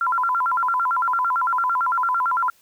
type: tone with vibrato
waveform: sine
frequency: 1174.7 Hz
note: D6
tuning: in tune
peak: -18 dBFS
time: 0.01-2.5 s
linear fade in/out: 2 ms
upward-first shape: square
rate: 8.9 Hz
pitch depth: 270 cents each way
effects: white hiss -58 dBFS RMS until 2.61 s